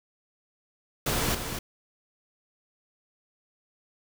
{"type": "noise with echo", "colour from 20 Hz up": "pink", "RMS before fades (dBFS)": -27, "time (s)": [1.06, 1.35], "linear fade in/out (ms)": 5, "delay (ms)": 240, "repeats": 1, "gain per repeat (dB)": -7, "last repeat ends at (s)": 1.59, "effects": []}